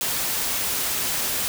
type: noise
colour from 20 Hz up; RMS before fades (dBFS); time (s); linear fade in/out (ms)
white; -25; 0.01-1.48; 0
effects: none